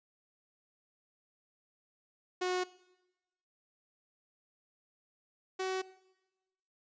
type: tone pair in turn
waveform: sawtooth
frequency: 364.8 / 376.4 Hz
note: F#4 / F#4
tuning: -24 / +30 cents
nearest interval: minor second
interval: 54 cents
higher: second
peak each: -27 / -29 dBFS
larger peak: first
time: 2.41-2.64 / 5.59-5.82 s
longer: neither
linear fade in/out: 10 ms
effects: noise-tail reverb RT60 1.0 s tail -19 dB re dry + resampled to 16000 Hz